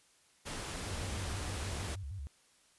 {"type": "noise", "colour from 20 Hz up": "pink", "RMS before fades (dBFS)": -41, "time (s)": [0.45, 1.96], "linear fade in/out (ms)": 20}
{"type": "tone with vibrato", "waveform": "sine", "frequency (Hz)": 82.41, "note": "E2", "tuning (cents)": 0, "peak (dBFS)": -39, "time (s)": [0.86, 2.27], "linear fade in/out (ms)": 0, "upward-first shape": "square", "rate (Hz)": 6.4, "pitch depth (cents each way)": 290}
{"effects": ["white hiss -67 dBFS RMS until 2.78 s", "resampled to 24000 Hz"]}